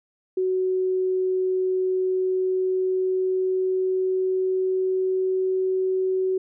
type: tone with pitch glide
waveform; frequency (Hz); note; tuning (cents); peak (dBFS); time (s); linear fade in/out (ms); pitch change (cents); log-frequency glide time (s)
sine; 372.5 to 375.5; F#4 to F#4; +12 to +26; -20; 0.37-6.38; 5; +14; 1.94-5.62
effects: none

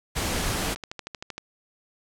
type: noise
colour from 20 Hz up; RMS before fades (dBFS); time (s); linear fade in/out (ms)
pink; -27; 0.15-0.75; 20
type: click train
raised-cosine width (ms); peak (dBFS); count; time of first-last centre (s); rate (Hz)
0.2; -18; 9; 0.76-1.38; 12.9
effects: low-pass 12000 Hz 12 dB/octave

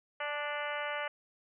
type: harmonic tone with a mistuned harmonic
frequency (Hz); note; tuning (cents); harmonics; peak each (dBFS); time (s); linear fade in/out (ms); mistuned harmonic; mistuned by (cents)
293.7; D4; 0; 2 / 3 / 4 / 5 / 6 / 7 / 8 / 9 / 10; -39 / -42 / -42 / -41 / -43 / -42 / -46 / -50 / -46; 0.2-1.08; 5; 3; -15
effects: none

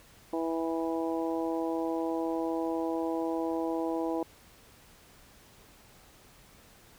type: harmonic tone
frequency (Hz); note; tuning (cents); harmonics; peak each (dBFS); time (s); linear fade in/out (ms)
164; E3; -9; 2 / 3 / 4 / 5 / 6; -31 / -35 / -37 / -39 / -41; 0.33-4.23; 2
effects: pink hiss -57 dBFS RMS until 6.98 s

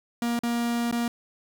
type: tone with dropouts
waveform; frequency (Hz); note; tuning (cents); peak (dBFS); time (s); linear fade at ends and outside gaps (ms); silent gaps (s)
45% pulse; 236.3; A#3; +24; -24; 0.22-1.08; 2; 0.391-0.434 / 0.913-0.925
effects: 9-bit

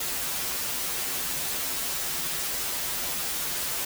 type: noise with comb filter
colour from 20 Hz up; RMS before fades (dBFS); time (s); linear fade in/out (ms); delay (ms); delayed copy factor
white; -30; 0-3.85; 5; 9.5; -0.9
effects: none

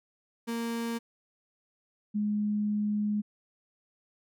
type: tone pair in turn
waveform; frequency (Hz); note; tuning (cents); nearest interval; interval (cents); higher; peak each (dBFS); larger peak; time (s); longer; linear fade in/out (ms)
35% pulse / sine; 231.9 / 209; A#3 / G#3; -9 / +11; major second; 180; first; -29 / -26; second; 0.47-0.99 / 2.14-3.22; second; 20
effects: none

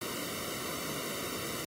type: noise with comb filter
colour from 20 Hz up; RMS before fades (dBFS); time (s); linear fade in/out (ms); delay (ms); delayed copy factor
pink; -38; 0.01-1.65; 5; 1.2; -0.8
effects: high-pass 100 Hz 12 dB/octave + AAC 48 kbps

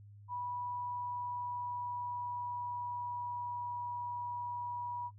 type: tone with pitch glide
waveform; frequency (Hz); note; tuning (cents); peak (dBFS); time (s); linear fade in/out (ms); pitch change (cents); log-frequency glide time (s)
sine; 979 to 968.9; B5 to B5; -15 to -33; -37; 0.28-5.11; 50; -18; 0.64-3.84
effects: noise-tail reverb RT60 0.1 s tail -22 dB re dry + added 102 Hz sine -52 dBFS peak until 5.18 s

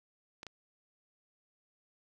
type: clicks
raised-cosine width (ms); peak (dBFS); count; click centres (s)
0.2; -27; 2; 0.431 / 0.467
effects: none

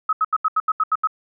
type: tone bursts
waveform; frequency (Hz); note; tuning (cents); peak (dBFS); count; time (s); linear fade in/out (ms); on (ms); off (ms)
sine; 1277; D#6; +45; -15; 9; 0.09-1.073; 5; 39; 79
effects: none

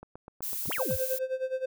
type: click train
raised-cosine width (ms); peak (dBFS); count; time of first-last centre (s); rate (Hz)
1; -30; 8; 0.03-0.908; 7.97
type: noise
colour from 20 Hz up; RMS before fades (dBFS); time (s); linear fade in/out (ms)
violet; -34; 0.42-1.19; 10
type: exponential two-way sweep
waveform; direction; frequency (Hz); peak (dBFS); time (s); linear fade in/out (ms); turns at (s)
sine; up then down; 64 to 3327 to 64; -32; 0.67-0.97; 10; 0.73
type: tone with tremolo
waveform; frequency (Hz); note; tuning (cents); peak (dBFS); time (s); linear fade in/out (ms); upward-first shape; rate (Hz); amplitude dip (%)
triangle; 520; C5; -11; -24; 0.79-1.66; 10; sine; 9.6; 85
effects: none

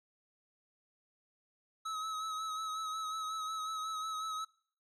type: tone with vibrato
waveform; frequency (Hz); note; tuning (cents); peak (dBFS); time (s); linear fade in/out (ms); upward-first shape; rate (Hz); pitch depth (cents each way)
square; 1285; E6; -45; -37; 1.85-4.45; 10; sine; 5.5; 31
effects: noise-tail reverb RT60 0.6 s tail -25 dB re dry + low-pass 8000 Hz 12 dB/octave

